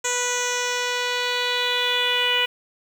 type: tone with low-pass filter sweep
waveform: 10% pulse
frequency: 491.6 Hz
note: B4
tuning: 8 cents flat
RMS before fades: -23 dBFS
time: 0.04-2.46 s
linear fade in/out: 10 ms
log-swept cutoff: 7000 to 2900 Hz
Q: 5.1
effects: 7-bit